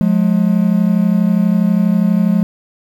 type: tone pair together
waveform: triangle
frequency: 178.9 / 211.2 Hz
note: F3 / G#3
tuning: +42 / +29 cents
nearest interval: minor third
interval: 287 cents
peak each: -11 dBFS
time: 0.01-2.43 s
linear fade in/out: 0 ms
effects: 7-bit